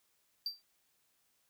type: tone with exponential decay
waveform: triangle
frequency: 4686 Hz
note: D8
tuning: 5 cents flat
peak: -30 dBFS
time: 0.46-0.62 s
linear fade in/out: 2 ms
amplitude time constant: 33 ms
effects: white hiss -75 dBFS RMS until 1.49 s